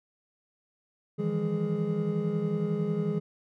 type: tone cluster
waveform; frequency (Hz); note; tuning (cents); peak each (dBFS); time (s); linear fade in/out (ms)
triangle; 158.1 / 169.1 / 203.7 / 417.6; D#3 / E3 / G#3 / G#4; +28 / +44 / -33 / +10; -30; 1.18-3.2; 20
effects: none